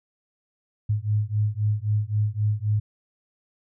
sine beating tone pair, 103.83 / 107.63 Hz, G#2 / A2, 0 / -38 cents, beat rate 3.8 Hz, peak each -24 dBFS, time 0.89-2.8 s, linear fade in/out 10 ms, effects none

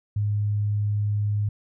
sine tone, 103.83 Hz, G#2, in tune, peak -21 dBFS, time 0.16-1.49 s, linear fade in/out 5 ms, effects none

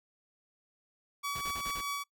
sawtooth tone with tremolo, 1138 Hz, C#6, 45 cents sharp, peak -29 dBFS, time 1.23-2.04 s, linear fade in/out 20 ms, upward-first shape sine, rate 4.8 Hz, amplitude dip 30%
pink noise bursts, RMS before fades -44 dBFS, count 5, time 1.35-1.812 s, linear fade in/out 5 ms, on 62 ms, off 38 ms
effects noise-tail reverb RT60 0.1 s tail -23 dB re dry

